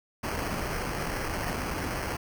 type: noise with sample-and-hold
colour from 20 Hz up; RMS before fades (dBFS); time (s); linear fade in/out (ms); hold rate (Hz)
pink; -32; 0.23-2.17; 10; 3675
effects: none